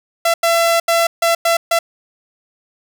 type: tone bursts at uneven times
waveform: sawtooth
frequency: 673 Hz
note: E5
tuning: 36 cents sharp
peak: -8 dBFS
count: 6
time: 0.25-0.34 / 0.43-0.8 / 0.88-1.07 / 1.22-1.35 / 1.45-1.57 / 1.71-1.79 s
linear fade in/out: 5 ms
effects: none